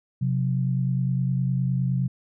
sine tone pair together, 130.81 / 180.55 Hz, C3 / F#3, 0 / -42 cents, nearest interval tritone, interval 558 cents, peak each -22 / -27 dBFS, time 0.21-2.08 s, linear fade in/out 10 ms, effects none

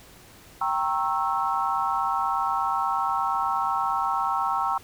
sine chord, G diminished seventh, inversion none, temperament equal with one note detuned, 784 / 932.3 / 1089.1 / 1318.5 Hz, G5 / Bb5 / Db6 / Fb6, 0 / 0 / -31 / 0 cents, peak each -28 dBFS, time 0.61-4.78 s, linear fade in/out 5 ms, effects pink hiss -50 dBFS RMS until 4.83 s

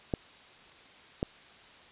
clicks, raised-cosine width 2 ms, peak -15 dBFS, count 2, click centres 0.138 / 1.229 s, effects white hiss -54 dBFS RMS until 1.91 s + resampled to 8000 Hz

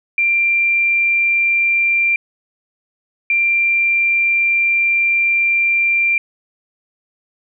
sine tone bursts at uneven times, 2371 Hz, D7, 16 cents sharp, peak -12 dBFS, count 2, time 0.18-2.16 / 3.3-6.18 s, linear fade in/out 2 ms, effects none

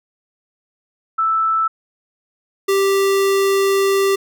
sine / square tone pair in turn, 1318.5 / 392 Hz, E6 / G4, 0 / 0 cents, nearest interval octave + major sixth, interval 2100 cents, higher first, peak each -14 dBFS, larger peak neither, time 1.18-1.68 / 2.68-4.16 s, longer second, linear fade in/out 10 ms, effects none

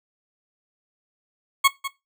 20% pulse tone with echo, 1100 Hz, C#6, 14 cents flat, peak -8 dBFS, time 1.64-1.68 s, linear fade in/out 10 ms, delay 200 ms, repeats 1, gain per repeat -13 dB, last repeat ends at 1.88 s, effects noise-tail reverb RT60 0.2 s tail -17 dB re dry

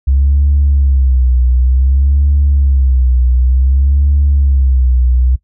sine tone with vibrato, 66.5 Hz, C2, 29 cents sharp, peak -6 dBFS, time 0.07-5.36 s, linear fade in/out 10 ms, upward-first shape sine, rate 0.55 Hz, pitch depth 120 cents each way, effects noise-tail reverb RT60 0.1 s tail -19 dB re dry + tanh soft clip ceiling -3 dBFS

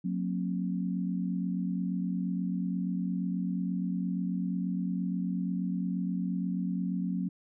sine tone cluster, 181.9 / 230.3 / 268.1 Hz, F#3 / A#3 / C4, -29 / -21 / +42 cents, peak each -30 / -37 / -36 dBFS, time 0.04-7.29 s, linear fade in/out 10 ms, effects none

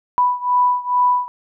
sine beating tone pair, 987.8 / 990.1 Hz, B5 / B5, 0 / +4 cents, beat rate 2.3 Hz, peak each -16 / -18 dBFS, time 0.18-1.28 s, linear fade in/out 0 ms, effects none

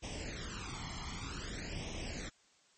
pink noise with flanger, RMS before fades -42 dBFS, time 0.02-2.3 s, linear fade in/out 20 ms, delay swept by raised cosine 0.34 to 0.96 ms, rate 0.53 Hz, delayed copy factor +0.75, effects white hiss -68 dBFS RMS until 2.77 s + MP3 32 kbps

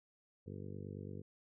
harmonic tone, 49 Hz, G1, in tune, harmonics 2 / 3 / 4 / 5 / 6 / 7 / 8 / 9 / 10, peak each -48 / -50 / -51 / -54 / -58 / -56 / -56 / -55 / -59 dBFS, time 0.46-1.22 s, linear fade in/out 10 ms, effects none

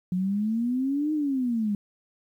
sine exponential two-way sweep, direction up then down, 178.4 to 311.1 to 200.6 Hz, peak -23 dBFS, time 0.12-1.75 s, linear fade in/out 2 ms, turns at 1.13 s, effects 10-bit

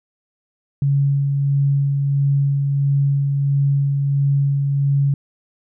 sine tone with tremolo, 140 Hz, C#3, 18 cents sharp, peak -13 dBFS, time 0.82-5.14 s, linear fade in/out 2 ms, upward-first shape sine, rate 1.5 Hz, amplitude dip 30%, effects none

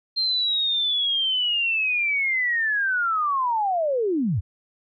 sine linear sweep, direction down, 4186 to 73.42 Hz, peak -20 dBFS, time 0.16-4.41 s, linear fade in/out 20 ms, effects none

